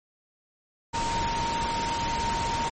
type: tone in noise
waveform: sine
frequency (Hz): 927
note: A#5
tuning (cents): -10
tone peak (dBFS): -27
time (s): 0.93-2.7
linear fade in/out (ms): 20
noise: pink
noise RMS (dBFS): -31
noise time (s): 0.93-2.7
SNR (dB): +1
effects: low-pass 12000 Hz 12 dB/octave + MP3 32 kbps